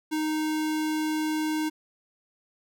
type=tone; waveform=square; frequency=310 Hz; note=D#4; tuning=6 cents flat; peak=-26 dBFS; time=0.11-1.7 s; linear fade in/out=20 ms; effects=none